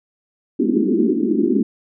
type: band-pass noise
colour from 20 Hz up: pink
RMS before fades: -17 dBFS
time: 0.59-1.63 s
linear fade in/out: 10 ms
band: 200 to 400 Hz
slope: 96 dB/octave
effects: none